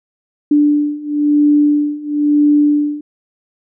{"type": "beating tone pair", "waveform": "sine", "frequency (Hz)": [293.7, 294.7], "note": ["D4", "D4"], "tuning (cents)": [0, 6], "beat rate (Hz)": 1, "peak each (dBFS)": [-14, -12], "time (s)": [0.51, 3.01], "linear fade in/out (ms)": 5, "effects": []}